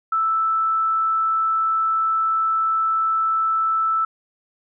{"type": "tone", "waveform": "sine", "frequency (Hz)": 1318.5, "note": "E6", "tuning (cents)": 0, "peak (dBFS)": -17, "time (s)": [0.12, 4.05], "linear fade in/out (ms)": 5, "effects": []}